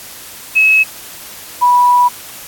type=tone pair in turn; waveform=sine; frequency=2576 / 979.5 Hz; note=E7 / B5; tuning=-41 / -15 cents; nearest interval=octave + perfect fourth; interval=1674 cents; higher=first; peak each=-6 dBFS; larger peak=neither; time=0.55-0.84 / 1.61-2.09 s; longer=second; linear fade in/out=20 ms; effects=white hiss -32 dBFS RMS until 2.47 s + AAC 64 kbps